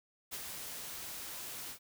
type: noise with ADSR envelope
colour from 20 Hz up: white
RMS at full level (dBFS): -40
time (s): 0.31-1.79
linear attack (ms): 25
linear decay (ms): 47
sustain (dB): -4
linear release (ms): 84
effects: none